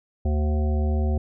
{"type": "harmonic tone", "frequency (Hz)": 75.2, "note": "D2", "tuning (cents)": 42, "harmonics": [1, 3, 5, 7, 9, 10], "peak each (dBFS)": [-20, -30, -34, -37, -39, -40], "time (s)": [0.25, 1.18], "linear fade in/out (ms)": 5, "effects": []}